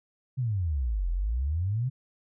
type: exponential two-way sweep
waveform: sine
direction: down then up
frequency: 135 to 41.2 to 135 Hz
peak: -25 dBFS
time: 0.37-1.9 s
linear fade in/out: 20 ms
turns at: 1.1 s
effects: none